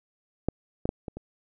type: clicks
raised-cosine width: 2 ms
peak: -11 / -14 / -12 / -21 / -24 dBFS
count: 5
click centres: 0.486 / 0.855 / 0.891 / 1.082 / 1.17 s
effects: none